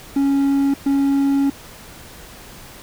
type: tone bursts at uneven times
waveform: triangle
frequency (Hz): 277.2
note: C#4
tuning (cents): 0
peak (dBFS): -12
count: 2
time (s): 0.16-0.74 / 0.86-1.5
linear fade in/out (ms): 5
effects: pink hiss -40 dBFS RMS until 2.82 s